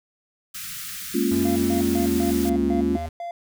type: band-stop noise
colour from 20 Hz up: white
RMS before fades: -34 dBFS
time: 0.54-2.5 s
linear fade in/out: 10 ms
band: 220 to 1200 Hz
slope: 96 dB/octave
type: chord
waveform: sine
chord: Bb minor seventh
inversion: third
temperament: equal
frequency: 207.7 / 233.1 / 277.2 / 349.2 Hz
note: Ab3 / Bb3 / Db4 / F4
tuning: 0 / 0 / 0 / 0 cents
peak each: -26 / -25 / -24 / -24 dBFS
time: 1.14-2.97 s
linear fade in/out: 10 ms
type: linear two-way sweep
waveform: square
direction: down then up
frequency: 94 to 72.8 to 81 Hz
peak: -31 dBFS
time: 1.31-3.09 s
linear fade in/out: 5 ms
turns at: 2.66 s
type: tone bursts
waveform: triangle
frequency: 690 Hz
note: F5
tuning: 21 cents flat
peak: -27 dBFS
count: 8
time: 1.45-3.31 s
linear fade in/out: 2 ms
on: 110 ms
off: 140 ms
effects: none